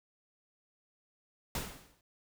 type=noise with exponential decay; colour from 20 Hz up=pink; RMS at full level=-34 dBFS; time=1.55-2.01 s; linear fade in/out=2 ms; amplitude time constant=100 ms; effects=none